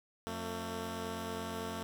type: tone pair together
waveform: 10% pulse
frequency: 89 / 224.3 Hz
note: F2 / A3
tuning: +33 / +34 cents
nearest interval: octave + major third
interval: 1601 cents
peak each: -34 / -31 dBFS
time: 0.27-1.83 s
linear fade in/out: 0 ms
effects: none